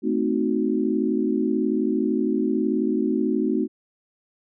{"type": "chord", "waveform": "sine", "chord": "A diminished seventh", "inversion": "none", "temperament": "equal with one note detuned", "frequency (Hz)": [220, 258.2, 311.1, 370], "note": ["A3", "C4", "Eb4", "Gb4"], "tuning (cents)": [0, -23, 0, 0], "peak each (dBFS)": [-25, -25, -25, -26], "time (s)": [0.02, 3.68], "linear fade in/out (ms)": 50, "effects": []}